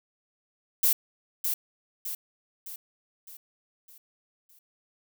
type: noise with echo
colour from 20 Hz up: violet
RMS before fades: -22 dBFS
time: 0.83-0.93 s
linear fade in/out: 5 ms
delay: 610 ms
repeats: 6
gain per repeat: -6 dB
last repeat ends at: 4.59 s
effects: none